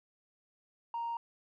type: tone with tanh clipping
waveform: triangle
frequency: 932.3 Hz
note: A#5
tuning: in tune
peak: -34 dBFS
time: 0.94-1.17 s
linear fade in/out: 2 ms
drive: 5 dB
effects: none